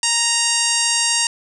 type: harmonic tone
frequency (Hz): 932.3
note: A#5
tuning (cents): 0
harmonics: 1 / 2 / 3 / 4 / 5 / 6 / 7 / 8 / 9 / 10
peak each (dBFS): -28 / -27 / -23 / -29 / -23 / -24 / -25 / -24 / -24 / -27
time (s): 0.03-1.27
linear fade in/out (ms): 2
effects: none